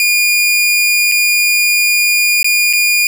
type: tone with dropouts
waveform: sawtooth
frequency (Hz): 2429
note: D#7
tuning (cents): -42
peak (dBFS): -6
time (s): 0-3.07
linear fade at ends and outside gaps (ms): 1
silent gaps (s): 1.116-1.12 / 2.429-2.444 / 2.729-2.734
effects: none